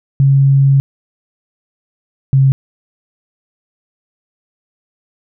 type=tone pair in turn; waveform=sine; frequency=137.3 / 134.94 Hz; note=C#3 / C#3; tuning=-16 / -46 cents; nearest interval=unison; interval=30 cents; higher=first; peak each=-6 dBFS; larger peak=neither; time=0.2-0.8 / 2.33-2.52 s; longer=first; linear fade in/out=0 ms; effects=none